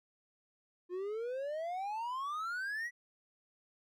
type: exponential sweep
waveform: triangle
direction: up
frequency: 349.2 to 1975.5 Hz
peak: -34 dBFS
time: 0.89-2.91 s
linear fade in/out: 50 ms
effects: none